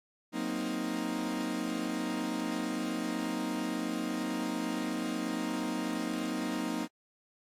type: chord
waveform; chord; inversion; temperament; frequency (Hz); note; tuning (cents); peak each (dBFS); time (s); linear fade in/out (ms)
40% pulse; C half-diminished seventh; second; equal; 185 / 233.1 / 261.6 / 311.1; Gb3 / Bb3 / C4 / Eb4; 0 / 0 / 0 / 0; -40 / -36 / -37 / -35; 0.32-6.88; 50
effects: low-pass 12000 Hz 12 dB/octave + AAC 64 kbps